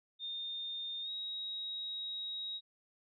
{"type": "tone with pitch glide", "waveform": "sine", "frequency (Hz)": [3640, 3801], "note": ["A#7", "A#7"], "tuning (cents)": [-42, 33], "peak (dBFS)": -38, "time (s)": [0.19, 2.61], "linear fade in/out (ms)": 50, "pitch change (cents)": 75, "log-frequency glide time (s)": [1.02, 1.1], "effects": []}